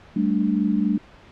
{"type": "chord", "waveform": "sine", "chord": "G suspended second", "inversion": "none", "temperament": "equal", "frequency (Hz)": [196, 220, 293.7], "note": ["G3", "A3", "D4"], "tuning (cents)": [0, 0, 0], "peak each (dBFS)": [-22, -22, -24], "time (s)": [0.16, 0.98], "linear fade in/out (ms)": 5, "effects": ["pink hiss -48 dBFS RMS until 1.31 s", "low-pass 3000 Hz 12 dB/octave"]}